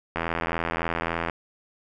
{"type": "click train", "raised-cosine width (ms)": 0.5, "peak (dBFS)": -11, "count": 96, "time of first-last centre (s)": [0.16, 1.298], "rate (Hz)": 83.5, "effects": []}